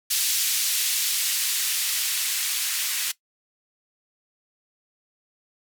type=noise with band-pass filter sweep; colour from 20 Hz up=violet; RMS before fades=-25 dBFS; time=0.1-3.12 s; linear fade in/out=10 ms; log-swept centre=3100 to 2000 Hz; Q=0.88; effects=noise-tail reverb RT60 0.1 s tail -18 dB re dry